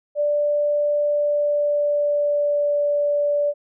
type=tone with pitch glide; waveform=sine; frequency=587.3 to 581.9 Hz; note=D5 to D5; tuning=0 to -16 cents; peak=-17 dBFS; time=0.15-3.54 s; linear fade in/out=50 ms; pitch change=-16 cents; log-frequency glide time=1.04-2.81 s; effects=none